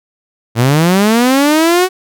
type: linear sweep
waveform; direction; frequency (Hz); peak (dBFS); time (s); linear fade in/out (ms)
sawtooth; up; 110 to 376.7; -4; 0.55-1.89; 50
effects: none